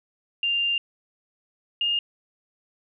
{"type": "tone pair in turn", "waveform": "sine", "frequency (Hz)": [2794, 2830], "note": ["F7", "F7"], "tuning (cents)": [0, 22], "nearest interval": "unison", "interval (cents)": 22, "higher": "second", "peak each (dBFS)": -21, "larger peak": "neither", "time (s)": [[0.43, 0.78], [1.81, 1.99]], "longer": "first", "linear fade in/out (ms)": 2, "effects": []}